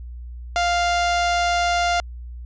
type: tone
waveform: sawtooth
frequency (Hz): 698.5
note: F5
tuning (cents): 0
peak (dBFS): -14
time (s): 0.56-2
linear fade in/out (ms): 0
effects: added 60 Hz sine -32 dBFS peak until 2.45 s + resampled to 16000 Hz